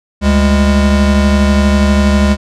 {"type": "tone pair together", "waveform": "square", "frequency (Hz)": [71.95, 203.5], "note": ["D2", "G#3"], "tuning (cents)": [-35, -35], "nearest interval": "octave + tritone", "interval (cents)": 1800, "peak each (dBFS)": -11, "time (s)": [0.21, 2.37], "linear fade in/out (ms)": 50, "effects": ["low-pass 7000 Hz 12 dB/octave"]}